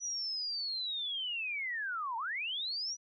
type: linear two-way sweep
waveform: sine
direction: down then up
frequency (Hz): 5920 to 875 to 5920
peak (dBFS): -34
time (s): 0-2.97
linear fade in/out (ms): 50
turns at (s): 2.17
effects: none